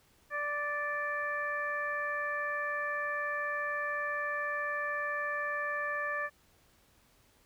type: harmonic tone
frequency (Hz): 586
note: D5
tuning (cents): -4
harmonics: 1 / 2 / 3 / 4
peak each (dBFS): -39 / -37 / -34 / -46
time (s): 0.3-6.3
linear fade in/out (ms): 50
effects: pink hiss -66 dBFS RMS until 7.45 s